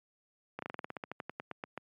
slowing click train, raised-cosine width 0.5 ms, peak -23 dBFS, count 17, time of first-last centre 0.59-1.776 s, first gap 33 ms, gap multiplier 1.1, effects high-pass 150 Hz 12 dB/octave + MP3 96 kbps

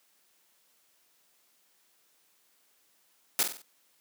white noise with echo, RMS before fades -25 dBFS, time 3.39-3.43 s, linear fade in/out 0 ms, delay 47 ms, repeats 4, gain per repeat -7 dB, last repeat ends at 3.618 s, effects white hiss -68 dBFS RMS until 4 s + high-pass 200 Hz 12 dB/octave

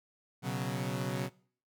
sawtooth chord, B suspended second, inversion none, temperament equal, 123.47 / 138.59 / 185 Hz, B2 / C#3 / F#3, 0 / 0 / 0 cents, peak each -33 dBFS, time 0.42-1.3 s, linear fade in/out 50 ms, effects noise-tail reverb RT60 0.5 s tail -22 dB re dry

